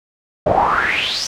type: noise with band-pass filter sweep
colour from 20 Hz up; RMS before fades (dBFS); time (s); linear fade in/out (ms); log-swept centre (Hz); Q
brown; -17; 0.46-1.27; 5; 560 to 5900; 6.7
effects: none